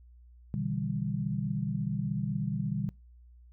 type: chord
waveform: sine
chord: E minor seventh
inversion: second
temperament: just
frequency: 123.61 / 148.33 / 164.81 / 197.78 Hz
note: B2 / D3 / E3 / G3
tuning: +2 / +18 / 0 / +16 cents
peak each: -35 / -34 / -37 / -34 dBFS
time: 0.54-2.89 s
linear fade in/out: 0 ms
effects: noise-tail reverb RT60 0.3 s tail -25 dB re dry + added 60 Hz sine -52 dBFS peak until 3.52 s